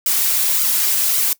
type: noise with flanger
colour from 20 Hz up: blue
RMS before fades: -17 dBFS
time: 0.06-1.33 s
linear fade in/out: 2 ms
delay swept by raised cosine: 1.1 to 6.5 ms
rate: 1.8 Hz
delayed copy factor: -0.75
effects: noise-tail reverb RT60 0.1 s tail -20 dB re dry